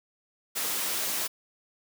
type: high-pass noise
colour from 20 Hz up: white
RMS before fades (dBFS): -30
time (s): 0.55-1.28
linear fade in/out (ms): 20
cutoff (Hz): 200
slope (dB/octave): 12
effects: none